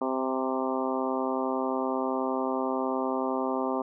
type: harmonic tone with a mistuned harmonic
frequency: 130.81 Hz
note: C3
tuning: in tune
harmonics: 2 / 3 / 4 / 5 / 6 / 7 / 8 / 9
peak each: -31 / -33 / -34 / -35 / -36 / -36 / -37 / -38 dBFS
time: 0.01-3.82 s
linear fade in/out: 5 ms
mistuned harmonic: 6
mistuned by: +26 cents
effects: none